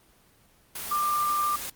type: tone in noise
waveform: sine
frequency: 1189 Hz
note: D6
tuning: 21 cents sharp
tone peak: -23 dBFS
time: 0.91-1.56 s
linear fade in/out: 5 ms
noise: white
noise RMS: -35 dBFS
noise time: 0.75-1.7 s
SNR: +9 dB
effects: pink hiss -60 dBFS RMS until 1.75 s + Opus 24 kbps